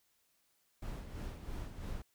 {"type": "noise with tremolo", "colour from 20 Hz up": "brown", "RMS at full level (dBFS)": -41, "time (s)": [0.82, 2.02], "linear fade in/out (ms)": 5, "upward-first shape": "sine", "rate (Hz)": 3, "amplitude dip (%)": 55, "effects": ["white hiss -75 dBFS RMS until 2.14 s"]}